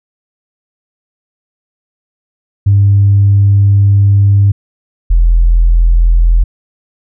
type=tone pair in turn; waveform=sine; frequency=100 / 42.04 Hz; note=G2 / E1; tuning=+35 / +35 cents; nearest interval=octave + minor third; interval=1500 cents; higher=first; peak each=-3 dBFS; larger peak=neither; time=2.66-4.52 / 5.1-6.44 s; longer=first; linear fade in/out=10 ms; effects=tanh soft clip ceiling 0 dBFS